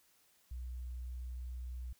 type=tone; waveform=sine; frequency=61.74 Hz; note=B1; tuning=in tune; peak=-40 dBFS; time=0.51-1.93 s; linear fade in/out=5 ms; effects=white hiss -70 dBFS RMS until 1.99 s